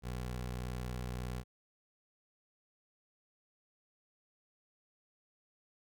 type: tone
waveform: 20% pulse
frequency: 61.74 Hz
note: B1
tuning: in tune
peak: -33 dBFS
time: 0.02-1.44 s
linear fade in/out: 50 ms
effects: none